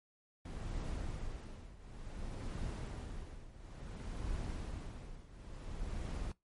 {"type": "noise with tremolo", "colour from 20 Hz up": "brown", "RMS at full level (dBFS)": -39, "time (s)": [0.45, 6.32], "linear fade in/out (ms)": 5, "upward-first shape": "triangle", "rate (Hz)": 0.57, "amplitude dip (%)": 85, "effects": ["noise-tail reverb RT60 0.2 s tail -22 dB re dry", "MP3 48 kbps"]}